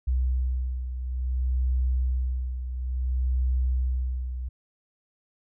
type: beating tone pair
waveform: sine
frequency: 63.2 / 63.78 Hz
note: B1 / C2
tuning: +41 / -44 cents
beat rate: 0.58 Hz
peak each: -24 / -31 dBFS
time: 0.07-4.49 s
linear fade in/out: 10 ms
effects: none